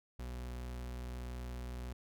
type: tone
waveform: 40% pulse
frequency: 61.4 Hz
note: B1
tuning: 9 cents flat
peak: -40 dBFS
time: 0.19-1.93 s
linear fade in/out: 5 ms
effects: none